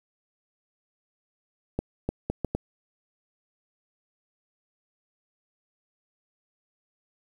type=accelerating click train; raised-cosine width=2 ms; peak=-13 dBFS; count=5; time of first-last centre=1.79-2.55 s; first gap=300 ms; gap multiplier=0.7; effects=8-bit